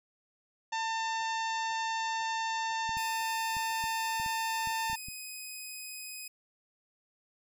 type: harmonic tone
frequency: 898 Hz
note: A5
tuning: 35 cents sharp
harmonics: 1 / 2 / 3 / 4 / 5 / 6 / 7 / 8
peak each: -32 / -38 / -42 / -44 / -46 / -48 / -49 / -50 dBFS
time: 0.72-4.96 s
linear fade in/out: 10 ms
type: clicks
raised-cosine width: 5 ms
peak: -34 dBFS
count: 10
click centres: 2.893 / 2.97 / 3.568 / 3.84 / 4.199 / 4.262 / 4.673 / 4.899 / 4.931 / 5.085 s
type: tone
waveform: 10% pulse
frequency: 2511 Hz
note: D#7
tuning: 15 cents sharp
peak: -32 dBFS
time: 2.97-6.28 s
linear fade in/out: 5 ms
effects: none